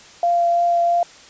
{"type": "tone with vibrato", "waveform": "sine", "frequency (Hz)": 690, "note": "F5", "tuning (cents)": -21, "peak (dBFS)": -14, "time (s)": [0.23, 1.03], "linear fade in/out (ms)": 2, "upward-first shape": "triangle", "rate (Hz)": 3, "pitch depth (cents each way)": 10, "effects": ["white hiss -44 dBFS RMS until 1.29 s", "resampled to 16000 Hz"]}